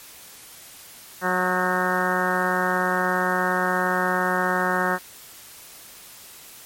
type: harmonic tone with a mistuned harmonic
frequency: 182.9 Hz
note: F#3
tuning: 20 cents flat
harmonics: 1 / 2 / 3 / 4 / 5 / 6 / 7 / 8 / 9 / 10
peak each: -29 / -29 / -29 / -29 / -29 / -29 / -29 / -29 / -29 / -29 dBFS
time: 1.21-4.99 s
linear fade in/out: 50 ms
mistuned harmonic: 9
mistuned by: -46 cents
effects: white hiss -44 dBFS RMS until 6.65 s + MP3 64 kbps